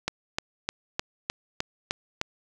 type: click train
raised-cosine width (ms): 0.2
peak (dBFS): -9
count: 8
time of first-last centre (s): 0.08-2.214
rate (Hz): 3.28
effects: none